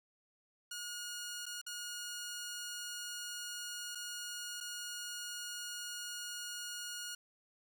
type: tone with dropouts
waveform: 10% pulse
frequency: 1438 Hz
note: F#6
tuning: 50 cents flat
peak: -33 dBFS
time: 0.71-7.15 s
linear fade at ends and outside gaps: 5 ms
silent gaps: 1.457-1.463 / 1.615-1.664 / 3.95-3.954 / 4.604-4.608 s
effects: none